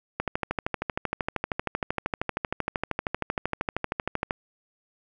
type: click train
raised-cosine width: 0.5 ms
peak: -11 dBFS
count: 54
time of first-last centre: 0.2-4.309 s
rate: 12.9 Hz
effects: none